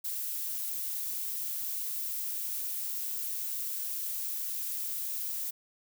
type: noise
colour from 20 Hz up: violet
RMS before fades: -35 dBFS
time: 0.04-5.51 s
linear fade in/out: 10 ms
effects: none